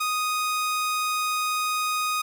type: tone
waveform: sawtooth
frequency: 1244.5 Hz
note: D#6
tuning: in tune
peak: -20 dBFS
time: 0-2.22 s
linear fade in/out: 10 ms
effects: none